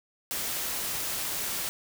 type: noise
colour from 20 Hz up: white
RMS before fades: -32 dBFS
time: 0.31-1.69 s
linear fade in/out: 0 ms
effects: none